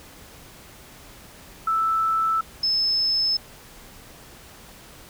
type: tone pair in turn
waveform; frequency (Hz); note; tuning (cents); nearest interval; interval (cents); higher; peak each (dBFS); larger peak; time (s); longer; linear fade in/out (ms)
sine; 1318.5 / 5227; E6 / E8; 0 / -16; 2 octaves; 2384; second; -19; neither; 1.67-2.41 / 2.63-3.37; neither; 5
effects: pink hiss -46 dBFS RMS until 5.09 s